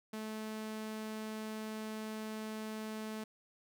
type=tone; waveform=sawtooth; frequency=217.3 Hz; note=A3; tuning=21 cents flat; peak=-36 dBFS; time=0.13-3.24 s; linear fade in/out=5 ms; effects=none